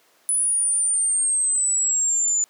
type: exponential sweep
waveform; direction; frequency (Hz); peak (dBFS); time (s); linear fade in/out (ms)
sine; down; 10000 to 6990; -18; 0.29-2.44; 0
effects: pink hiss -58 dBFS RMS until 2.49 s + high-pass 400 Hz 12 dB/octave